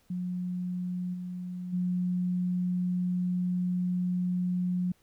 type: tone with level steps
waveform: sine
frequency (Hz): 180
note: F#3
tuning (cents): -47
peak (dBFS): -30 / -34 / -26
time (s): 0.1-4.92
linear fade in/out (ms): 5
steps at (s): 1.13 / 1.72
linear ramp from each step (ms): 20
effects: pink hiss -67 dBFS RMS until 5.02 s